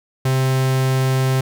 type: tone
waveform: 45% pulse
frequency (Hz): 131.4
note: C3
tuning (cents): +8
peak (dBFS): -15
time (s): 0.25-1.41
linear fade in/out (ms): 5
effects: none